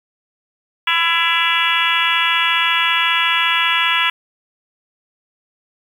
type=harmonic tone with a mistuned harmonic; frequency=334.7 Hz; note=E4; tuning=26 cents sharp; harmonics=3 / 4 / 5 / 6 / 7 / 8 / 9 / 10; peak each=-22 / -22 / -22 / -22 / -22 / -22 / -22 / -22 dBFS; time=0.87-4.1 s; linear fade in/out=5 ms; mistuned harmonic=9; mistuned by=-64 cents; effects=7-bit